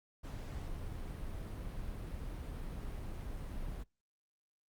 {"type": "noise", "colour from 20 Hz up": "brown", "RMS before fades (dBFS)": -42, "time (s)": [0.23, 3.84], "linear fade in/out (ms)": 20, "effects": ["noise-tail reverb RT60 0.2 s tail -24 dB re dry", "Opus 48 kbps"]}